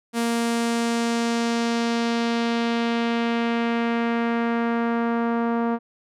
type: tone with low-pass filter sweep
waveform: sawtooth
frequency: 233.1 Hz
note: A#3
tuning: in tune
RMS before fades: -23 dBFS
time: 0.13-5.79 s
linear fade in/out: 50 ms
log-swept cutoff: 11000 to 1100 Hz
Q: 1.2
effects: none